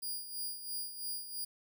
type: tone with tremolo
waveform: 5% pulse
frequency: 4850 Hz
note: D#8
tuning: 45 cents flat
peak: -29 dBFS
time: 0.02-1.45 s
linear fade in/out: 10 ms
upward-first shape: sine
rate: 3 Hz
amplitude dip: 65%
effects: none